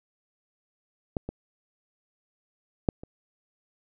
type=clicks; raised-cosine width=2 ms; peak=-14 / -20 / -8 / -27 dBFS; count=4; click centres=1.168 / 1.29 / 2.888 / 3.035 s; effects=none